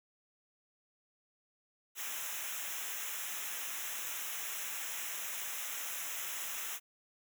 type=noise with comb filter; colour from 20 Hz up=white; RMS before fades=-40 dBFS; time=1.95-6.8 s; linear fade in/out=50 ms; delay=0.22 ms; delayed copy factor=-0.95; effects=none

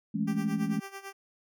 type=chord; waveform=sine; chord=A major seventh; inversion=second; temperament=equal; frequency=164.81 / 207.7 / 220 / 277.2 Hz; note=E3 / G#3 / A3 / C#4; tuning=0 / 0 / 0 / 0 cents; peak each=-34 / -30 / -33 / -35 dBFS; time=0.14-0.8 s; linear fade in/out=10 ms
type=tone with tremolo; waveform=10% pulse; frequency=392 Hz; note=G4; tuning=in tune; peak=-30 dBFS; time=0.27-1.13 s; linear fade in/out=10 ms; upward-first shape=sine; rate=9 Hz; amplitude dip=80%
effects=none

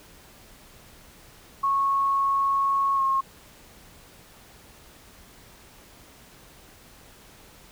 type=tone with pitch glide; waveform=sine; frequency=1100 to 1078.6 Hz; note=C#6 to C#6; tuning=-14 to -48 cents; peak=-20 dBFS; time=1.63-3.21 s; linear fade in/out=10 ms; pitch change=-34 cents; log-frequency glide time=2.95-3.02 s; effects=pink hiss -51 dBFS RMS until 7.71 s

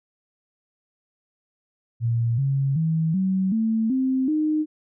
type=tone with pitch steps; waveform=sine; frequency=116.54 / 137 / 161.05 / 189.32 / 222.6 / 261.6 / 307.6 Hz; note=A#2 / C#3 / E3 / F#3 / A3 / C4 / D#4; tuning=0 / -20 / -40 / +40 / +20 / 0 / -20 cents; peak=-19 dBFS; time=2-4.66 s; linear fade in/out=50 ms; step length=380 ms; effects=none

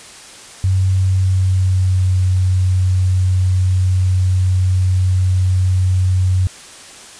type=tone with pitch glide; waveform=sine; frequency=94.4 to 92.67 Hz; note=F#2 to F#2; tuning=+35 to +3 cents; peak=-11 dBFS; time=0.64-6.47 s; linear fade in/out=0 ms; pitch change=-32 cents; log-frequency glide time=1.06-2.21 s; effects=white hiss -37 dBFS RMS until 7.19 s + resampled to 22050 Hz

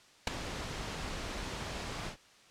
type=noise with ADSR envelope; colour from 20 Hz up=pink; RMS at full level=-24 dBFS; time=0.27-2.17 s; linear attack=4 ms; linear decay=9 ms; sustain=-15 dB; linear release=98 ms; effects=white hiss -60 dBFS RMS until 2.5 s + low-pass 6000 Hz 12 dB/octave

